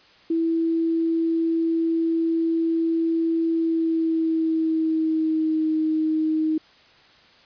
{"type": "tone with pitch glide", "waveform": "sine", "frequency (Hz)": [328.9, 314], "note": ["E4", "D#4"], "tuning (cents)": [-4, 16], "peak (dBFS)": -19, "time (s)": [0.3, 6.58], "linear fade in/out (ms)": 5, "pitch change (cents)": -80, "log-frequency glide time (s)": [3.52, 5.7], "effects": ["white hiss -53 dBFS RMS until 7.45 s", "resampled to 11025 Hz"]}